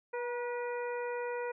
harmonic tone with a mistuned harmonic, 485.5 Hz, B4, 30 cents flat, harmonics 1 / 2 / 3 / 4 / 5, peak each -35 / -41 / -45 / -47 / -49 dBFS, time 0.13-1.52 s, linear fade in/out 10 ms, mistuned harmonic 2, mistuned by -25 cents, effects none

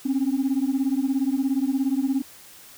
sine beating tone pair, 260.9 / 277.9 Hz, C4 / C#4, -5 / +4 cents, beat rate 17 Hz, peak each -22 dBFS, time 0.05-2.22 s, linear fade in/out 10 ms, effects tanh soft clip ceiling -16 dBFS + white hiss -47 dBFS RMS until 2.77 s

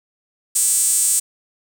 sawtooth tone with high-pass filter, 332.8 Hz, E4, 17 cents sharp, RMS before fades -17 dBFS, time 0.55-1.2 s, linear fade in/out 10 ms, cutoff 8300 Hz, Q 5.4, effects none

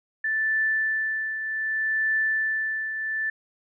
sine tone with tremolo, 1760 Hz, A6, in tune, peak -20 dBFS, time 0.24-3.3 s, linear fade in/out 5 ms, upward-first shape triangle, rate 0.65 Hz, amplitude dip 60%, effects none

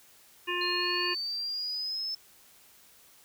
harmonic tone, 354.5 Hz, F4, 26 cents sharp, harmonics 1 / 3 / 5 / 7 / 8, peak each -35 / -35 / -35 / -35 / -35 dBFS, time 0.47-1.15 s, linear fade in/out 20 ms
sine exponential sweep, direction up, 4186 to 5274 Hz, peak -31 dBFS, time 0.61-2.15 s, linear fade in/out 5 ms
effects white hiss -58 dBFS RMS until 3.24 s

